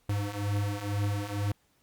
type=beating tone pair; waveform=square; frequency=100.7 / 102.8 Hz; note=G2 / G#2; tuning=+47 / -17 cents; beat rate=2.1 Hz; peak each=-34 / -31 dBFS; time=0.09-1.52 s; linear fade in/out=5 ms; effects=pink hiss -69 dBFS RMS until 1.82 s + Opus 48 kbps